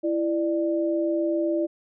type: tone pair together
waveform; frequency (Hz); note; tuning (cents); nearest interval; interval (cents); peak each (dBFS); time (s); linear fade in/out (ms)
sine; 333.4 / 594; E4 / D5; +20 / +20; minor seventh; 1000; -23 / -26; 0.03-1.67; 20
effects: none